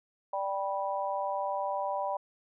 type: chord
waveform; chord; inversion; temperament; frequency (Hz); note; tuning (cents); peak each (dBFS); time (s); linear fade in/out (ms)
sine; G major; second; just; 588 / 784 / 980; D5 / G5 / B5; +2 / 0 / -14; -34; 0.33-2.17; 5
effects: none